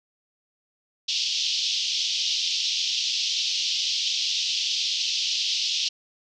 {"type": "band-pass noise", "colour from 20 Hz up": "pink", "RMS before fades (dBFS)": -26, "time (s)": [1.08, 5.89], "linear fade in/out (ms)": 10, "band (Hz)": [2900, 5800], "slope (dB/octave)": 48, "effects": []}